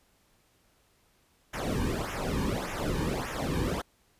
brown noise with flanger, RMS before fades -31 dBFS, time 1.53-3.82 s, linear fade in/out 10 ms, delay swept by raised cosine 0.22 to 1.52 ms, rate 1.7 Hz, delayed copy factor -0.9, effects pink hiss -67 dBFS RMS until 4.19 s + resampled to 32000 Hz

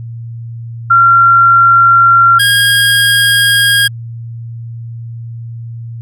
sine / 25% pulse tone pair in turn, 1373 / 1628.1 Hz, F6 / G#6, -30 / -35 cents, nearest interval minor third, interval 295 cents, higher second, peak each -3 dBFS, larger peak neither, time 0.9-2.39 / 2.39-3.88 s, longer neither, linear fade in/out 10 ms, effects added 116 Hz sine -22 dBFS peak until 6.01 s

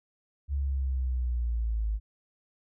sine linear sweep, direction down, 71 to 51.9 Hz, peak -26 dBFS, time 0.48-2 s, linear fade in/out 50 ms, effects none

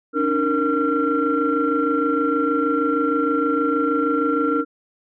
sine tone cluster, 280.9 / 307.3 / 465.6 / 1370 Hz, C#4 / D#4 / A#4 / F6, +23 / -21 / -2 / -34 cents, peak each -22 dBFS, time 0.13-4.65 s, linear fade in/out 50 ms, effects tanh soft clip ceiling -9 dBFS

